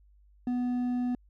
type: tone with hard clipping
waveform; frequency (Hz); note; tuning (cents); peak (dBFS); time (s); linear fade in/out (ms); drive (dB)
triangle; 246.9; B3; 0; -28; 0.47-1.15; 2; 7
effects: added 50 Hz sine -57 dBFS peak until 1.29 s